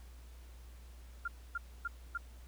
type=tone bursts; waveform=sine; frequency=1397 Hz; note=F6; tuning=in tune; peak=-34 dBFS; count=4; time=1.25-2.176 s; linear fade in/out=5 ms; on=29 ms; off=270 ms; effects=added 60 Hz sine -50 dBFS peak until 2.47 s + pink hiss -63 dBFS RMS until 2.47 s